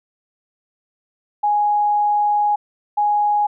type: tone pair in turn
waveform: sine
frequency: 830.6 / 830.6 Hz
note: G#5 / G#5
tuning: 0 / 0 cents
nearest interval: unison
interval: 0 cents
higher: neither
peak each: -14 dBFS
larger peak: neither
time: 1.43-2.56 / 2.97-3.47 s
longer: first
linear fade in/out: 10 ms
effects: none